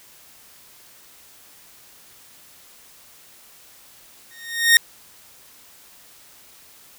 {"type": "tone with exponential growth", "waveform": "sawtooth", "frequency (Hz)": 1853, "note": "A#6", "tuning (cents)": -11, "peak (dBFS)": -4, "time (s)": [4.31, 4.77], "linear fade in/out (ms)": 1, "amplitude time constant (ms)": 100, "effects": ["white hiss -49 dBFS RMS until 6.98 s"]}